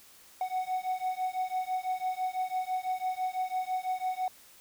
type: beating tone pair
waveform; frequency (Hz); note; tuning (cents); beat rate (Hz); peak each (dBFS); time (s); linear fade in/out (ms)
triangle; 740 / 746; F#5 / F#5; 0 / +14; 6; -31; 0.41-4.28; 2
effects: white hiss -56 dBFS RMS until 4.6 s